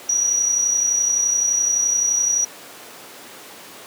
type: tone with amplitude modulation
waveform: sine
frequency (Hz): 5800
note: F#8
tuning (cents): -35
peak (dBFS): -14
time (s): 0.09-2.45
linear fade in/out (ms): 5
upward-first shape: sine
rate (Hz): 31.7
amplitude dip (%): 45
effects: pink hiss -39 dBFS RMS until 3.86 s + high-pass 300 Hz 12 dB/octave